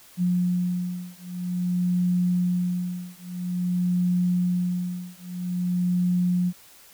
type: beating tone pair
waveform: sine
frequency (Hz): 178.6 / 179.1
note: F3 / F3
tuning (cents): +39 / +44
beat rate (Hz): 0.5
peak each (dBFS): -25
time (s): 0.17-6.53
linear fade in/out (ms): 50
effects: white hiss -51 dBFS RMS until 6.93 s